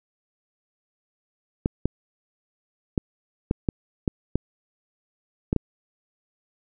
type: clicks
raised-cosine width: 3 ms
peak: -8 dBFS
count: 9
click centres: 1.659 / 1.856 / 2.978 / 3.511 / 3.688 / 4.078 / 4.356 / 5.529 / 5.563 s
effects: none

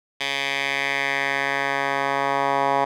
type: tone with band-pass filter sweep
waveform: 10% pulse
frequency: 138.59 Hz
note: C#3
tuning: in tune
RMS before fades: -23 dBFS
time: 0.2-2.85 s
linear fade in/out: 10 ms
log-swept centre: 2900 to 970 Hz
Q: 2.1
effects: none

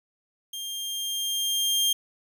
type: tone with level ramp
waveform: sawtooth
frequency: 3200 Hz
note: G7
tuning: 35 cents sharp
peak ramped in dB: -30 to -17 dBFS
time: 0.53-1.93 s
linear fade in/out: 5 ms
effects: none

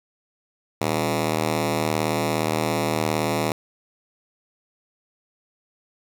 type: ring-modulated tone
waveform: 10% pulse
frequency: 156.6 Hz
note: D#3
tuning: 11 cents sharp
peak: -10 dBFS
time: 0.81-3.52 s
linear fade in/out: 2 ms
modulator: 38.7 Hz
effects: none

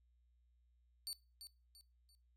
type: tone with echo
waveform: sawtooth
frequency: 4501 Hz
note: C#8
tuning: 26 cents sharp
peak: -39 dBFS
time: 1.07-1.13 s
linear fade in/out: 0 ms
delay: 340 ms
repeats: 3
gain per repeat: -9 dB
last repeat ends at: 2.15 s
effects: noise-tail reverb RT60 0.3 s tail -22 dB re dry + added 60 Hz sine -70 dBFS peak until 2.36 s

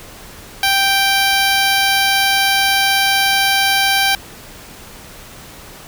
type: tone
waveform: 10% pulse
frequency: 784 Hz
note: G5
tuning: in tune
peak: -4 dBFS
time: 0.63-4.15 s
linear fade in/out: 2 ms
effects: pink hiss -37 dBFS RMS until 5.87 s

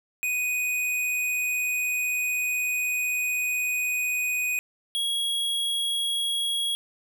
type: tone pair in turn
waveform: square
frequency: 2489 / 3312 Hz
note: D#7 / G#7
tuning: 0 / -5 cents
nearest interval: perfect fourth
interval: 495 cents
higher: second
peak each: -25 dBFS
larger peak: neither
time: 0.23-4.59 / 4.95-6.75 s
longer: first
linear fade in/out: 0 ms
effects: none

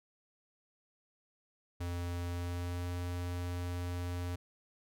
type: tone with pitch glide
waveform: square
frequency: 87.31 to 88.38 Hz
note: F2 to F2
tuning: 0 to +21 cents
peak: -36 dBFS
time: 1.8-4.36 s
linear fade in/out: 10 ms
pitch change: +21 cents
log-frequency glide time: 2.29-2.9 s
effects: none

